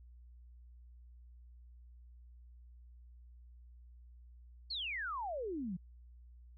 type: exponential sweep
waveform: sine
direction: down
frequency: 4500 to 166 Hz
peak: -37 dBFS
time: 4.7-5.77 s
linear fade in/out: 10 ms
effects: added 60 Hz sine -54 dBFS peak until 6.57 s